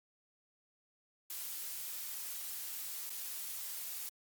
blue noise with dropouts, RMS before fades -42 dBFS, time 1.3-4.09 s, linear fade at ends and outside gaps 2 ms, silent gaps 3.095-3.102 s, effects Opus 48 kbps

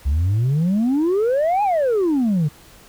sine exponential two-way sweep, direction up then down, 65.41 to 848 to 141.4 Hz, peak -13 dBFS, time 0.05-2.49 s, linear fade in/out 20 ms, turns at 1.63 s, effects tanh soft clip ceiling -14 dBFS + pink hiss -47 dBFS RMS until 2.88 s

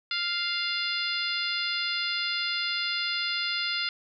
harmonic tone, 698.5 Hz, F5, in tune, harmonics 2 / 3 / 4 / 5 / 6 / 7, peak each -34 / -34 / -34 / -34 / -34 / -34 dBFS, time 0.11-3.89 s, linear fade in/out 2 ms, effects none

